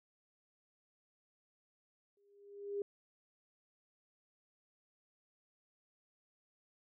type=tone with exponential growth; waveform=sine; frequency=404.1 Hz; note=G#4; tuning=47 cents flat; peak=-33 dBFS; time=2.17-2.82 s; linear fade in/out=2 ms; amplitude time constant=140 ms; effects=none